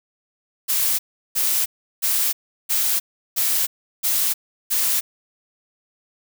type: noise bursts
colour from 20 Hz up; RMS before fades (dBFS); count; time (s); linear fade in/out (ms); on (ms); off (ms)
blue; -20; 7; 0.68-5.01; 20; 310; 360
effects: none